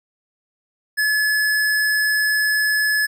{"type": "tone", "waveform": "square", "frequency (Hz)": 1712, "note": "A6", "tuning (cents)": -48, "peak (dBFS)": -17, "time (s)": [0.97, 3.07], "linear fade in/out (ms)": 20, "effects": []}